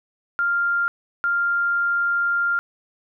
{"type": "tone pair in turn", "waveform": "sine", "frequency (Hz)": [1396, 1396], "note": ["F6", "F6"], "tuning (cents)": [-1, -1], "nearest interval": "unison", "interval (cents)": 0, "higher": "neither", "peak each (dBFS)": -18, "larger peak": "neither", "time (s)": [[0.39, 0.88], [1.24, 2.59]], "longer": "second", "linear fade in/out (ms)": 0, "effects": []}